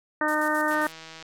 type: harmonic tone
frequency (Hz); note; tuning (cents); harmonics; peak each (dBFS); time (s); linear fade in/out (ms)
304.7; D#4; -36; 1 / 2 / 3 / 4 / 5 / 6; -29 / -29 / -29 / -29 / -29 / -29; 0.21-0.87; 2
type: noise with tremolo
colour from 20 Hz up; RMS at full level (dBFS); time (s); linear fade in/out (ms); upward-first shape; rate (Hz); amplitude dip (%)
violet; -36; 0.28-0.92; 2; square; 7.5; 65
type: click train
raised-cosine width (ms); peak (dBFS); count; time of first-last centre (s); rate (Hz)
0.2; -25; 84; 0.71-1.226; 161
effects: low-pass 11000 Hz 12 dB/octave